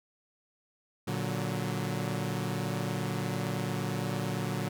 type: chord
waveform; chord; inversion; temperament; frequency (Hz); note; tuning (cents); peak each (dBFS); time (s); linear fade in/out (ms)
sawtooth; Bb augmented; none; equal with one note detuned; 116.54 / 145.31 / 185; Bb2 / D3 / F#3; 0 / -18 / 0; -31; 1.07-4.69; 10
effects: none